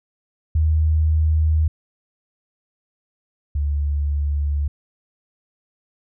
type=tone pair in turn; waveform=sine; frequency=78.3 / 72.38 Hz; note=D#2 / D2; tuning=+11 / -25 cents; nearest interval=minor second; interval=136 cents; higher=first; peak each=-14 / -18 dBFS; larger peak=first; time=0.55-1.68 / 3.55-4.68 s; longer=neither; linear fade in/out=5 ms; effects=none